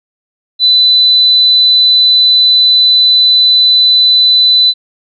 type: tone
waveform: sine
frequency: 4000 Hz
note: B7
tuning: 21 cents sharp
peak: -4 dBFS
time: 0.59-4.74 s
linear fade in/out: 50 ms
effects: none